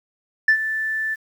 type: tone with ADSR envelope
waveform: sine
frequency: 1760 Hz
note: A6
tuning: in tune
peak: -8 dBFS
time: 0.48-1.16 s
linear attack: 5 ms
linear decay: 82 ms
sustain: -13 dB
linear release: 27 ms
effects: tanh soft clip ceiling -9 dBFS + 8-bit